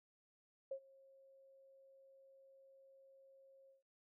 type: tone with ADSR envelope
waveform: sine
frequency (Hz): 540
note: C#5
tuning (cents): -45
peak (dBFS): -39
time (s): 0.71-3.83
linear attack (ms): 6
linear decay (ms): 76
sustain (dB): -24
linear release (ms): 140
effects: none